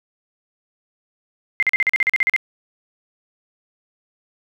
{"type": "tone bursts", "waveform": "sine", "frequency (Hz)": 2093, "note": "C7", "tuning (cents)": 0, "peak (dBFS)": -13, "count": 12, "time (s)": [1.6, 2.363], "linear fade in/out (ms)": 0, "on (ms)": 26, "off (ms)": 41, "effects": []}